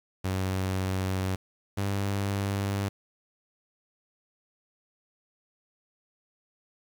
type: tone pair in turn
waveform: sawtooth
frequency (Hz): 94.4 / 99.47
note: F#2 / G2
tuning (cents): +35 / +26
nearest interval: minor second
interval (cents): 91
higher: second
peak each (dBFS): -23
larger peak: neither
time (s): 0.24-1.36 / 1.77-2.89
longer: neither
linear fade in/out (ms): 10
effects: 9-bit